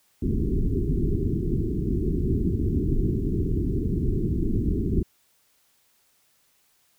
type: low-pass noise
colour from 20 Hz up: pink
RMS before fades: -24 dBFS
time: 0.22-5.03 s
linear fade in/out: 5 ms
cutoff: 410 Hz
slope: 96 dB/octave
effects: white hiss -65 dBFS RMS until 6.98 s